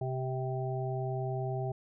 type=harmonic tone; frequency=130 Hz; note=C3; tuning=11 cents flat; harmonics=1 / 3 / 5 / 6; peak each=-33 / -38 / -40 / -41 dBFS; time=0.01-1.72 s; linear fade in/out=5 ms; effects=none